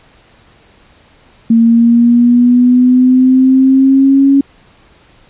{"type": "linear sweep", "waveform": "sine", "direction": "up", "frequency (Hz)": [227.7, 277.2], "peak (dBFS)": -4, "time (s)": [1.5, 4.41], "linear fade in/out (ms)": 5, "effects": ["pink hiss -46 dBFS RMS until 5.29 s", "resampled to 8000 Hz"]}